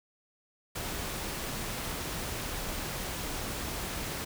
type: noise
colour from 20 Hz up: pink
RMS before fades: -36 dBFS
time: 0.75-4.25 s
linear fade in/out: 10 ms
effects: none